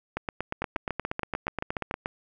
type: two click trains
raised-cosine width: 0.5 ms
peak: -14 / -14 dBFS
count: 17 / 10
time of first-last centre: 0.17-2.059 / 0.62-1.911 s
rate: 8.47 / 6.97 Hz
effects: none